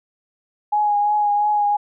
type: tone with vibrato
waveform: sine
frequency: 830.6 Hz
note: G#5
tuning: in tune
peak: -15 dBFS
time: 0.72-1.77 s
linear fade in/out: 10 ms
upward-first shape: triangle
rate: 2.9 Hz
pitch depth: 26 cents each way
effects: none